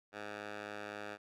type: tone with band-pass filter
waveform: 10% pulse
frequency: 103.83 Hz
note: G#2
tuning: in tune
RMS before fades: -45 dBFS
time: 0.12-1.18 s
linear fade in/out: 50 ms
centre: 1400 Hz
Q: 0.79
effects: none